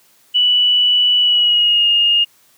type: tone with pitch glide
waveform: sine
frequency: 2958 to 2841 Hz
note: F#7 to F7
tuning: -1 to +29 cents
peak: -10 dBFS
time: 0.34-2.25 s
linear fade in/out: 20 ms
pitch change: -70 cents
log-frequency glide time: 1.19-1.88 s
effects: white hiss -53 dBFS RMS until 2.57 s + high-pass 80 Hz 12 dB/octave